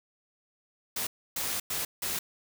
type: noise bursts at uneven times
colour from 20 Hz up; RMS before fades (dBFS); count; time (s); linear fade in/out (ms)
white; -32; 4; 0.96-1.07 / 1.36-1.6 / 1.7-1.85 / 2.02-2.19; 5
effects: none